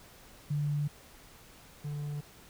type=tone pair in turn; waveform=sine / triangle; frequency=146.6 / 146.6 Hz; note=D3 / D3; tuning=-3 / -3 cents; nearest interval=unison; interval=0 cents; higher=neither; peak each=-28 / -32 dBFS; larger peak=first; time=0.5-0.88 / 1.84-2.21 s; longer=first; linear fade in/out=10 ms; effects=pink hiss -55 dBFS RMS until 2.49 s